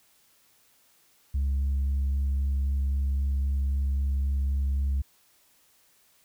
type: tone with vibrato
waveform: sine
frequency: 68.6 Hz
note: C#2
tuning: 17 cents flat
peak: -21 dBFS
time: 1.34-5.02 s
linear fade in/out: 10 ms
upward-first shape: square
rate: 3.8 Hz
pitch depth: 8 cents each way
effects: tanh soft clip ceiling -22 dBFS + white hiss -63 dBFS RMS until 6.24 s